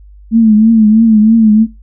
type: tone with vibrato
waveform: sine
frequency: 220 Hz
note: A3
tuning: in tune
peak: -3 dBFS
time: 0.31-1.67 s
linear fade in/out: 50 ms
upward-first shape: triangle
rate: 3.1 Hz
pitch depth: 83 cents each way
effects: noise-tail reverb RT60 0.2 s tail -20 dB re dry + added 50 Hz sine -34 dBFS peak until 1.82 s

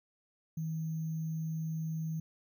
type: tone with sample-and-hold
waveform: sine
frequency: 159.9 Hz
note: D#3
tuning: 48 cents sharp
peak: -33 dBFS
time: 0.57-2.2 s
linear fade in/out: 5 ms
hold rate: 6300 Hz
effects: none

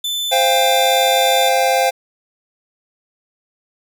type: tone with pitch glide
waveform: 40% pulse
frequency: 3520 to 3555 Hz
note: A7 to A7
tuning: 0 to +17 cents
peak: -18 dBFS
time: 0.04-1.49 s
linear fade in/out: 5 ms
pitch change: +17 cents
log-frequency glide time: 0.35-0.53 s
type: chord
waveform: square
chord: C suspended fourth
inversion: none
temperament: equal with one note detuned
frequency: 523.3 / 698.5 / 797.2 Hz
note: C5 / F5 / G5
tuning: 0 / 0 / +29 cents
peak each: -18 dBFS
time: 0.31-1.91 s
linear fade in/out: 20 ms
effects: none

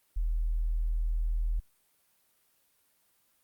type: tone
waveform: sine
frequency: 40 Hz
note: D#1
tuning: 49 cents sharp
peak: -26 dBFS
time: 0.16-1.6 s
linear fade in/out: 10 ms
effects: white hiss -70 dBFS RMS until 3.43 s + Opus 32 kbps

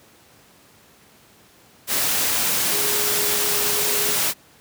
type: tone in noise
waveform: sine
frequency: 415.3 Hz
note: G#4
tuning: in tune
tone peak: -30 dBFS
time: 2.7-4.18 s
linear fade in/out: 50 ms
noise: white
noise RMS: -21 dBFS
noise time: 1.87-4.34 s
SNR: -12 dB
effects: pink hiss -52 dBFS RMS until 4.6 s + high-pass 100 Hz 12 dB/octave

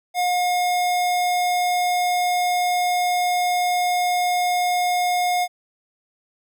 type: tone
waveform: square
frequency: 717 Hz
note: F5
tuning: 45 cents sharp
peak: -19 dBFS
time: 0.14-5.48 s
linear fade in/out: 50 ms
effects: none

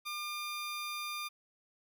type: tone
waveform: 15% pulse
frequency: 1200 Hz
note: D6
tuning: 37 cents sharp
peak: -31 dBFS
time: 0.05-1.29 s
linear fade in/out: 20 ms
effects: none

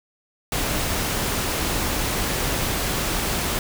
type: noise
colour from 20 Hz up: pink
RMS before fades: -24 dBFS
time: 0.52-3.59 s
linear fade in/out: 2 ms
effects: none

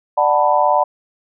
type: chord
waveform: sine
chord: B minor seventh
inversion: first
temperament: just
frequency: 592.7 / 740.8 / 889 / 987.8 Hz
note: D5 / F#5 / A5 / B5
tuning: +16 / +2 / +18 / 0 cents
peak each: -17 dBFS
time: 0.17-0.84 s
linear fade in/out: 10 ms
effects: none

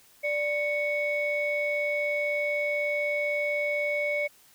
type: tone pair together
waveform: sine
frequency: 588 / 2221 Hz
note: D5 / C#7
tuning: +2 / +3 cents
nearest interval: octave + major seventh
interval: 2301 cents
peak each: -27 dBFS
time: 0.23-4.28 s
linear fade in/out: 20 ms
effects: tanh soft clip ceiling -19 dBFS + white hiss -58 dBFS RMS until 4.54 s

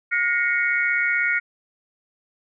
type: tone cluster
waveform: sine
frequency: 1431 / 1877 / 2077 / 2213 Hz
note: F6 / A#6 / C7 / C#7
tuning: +42 / +11 / -13 / -3 cents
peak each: -23 / -24 / -30 / -23 dBFS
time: 0.11-1.4 s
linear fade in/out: 20 ms
effects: none

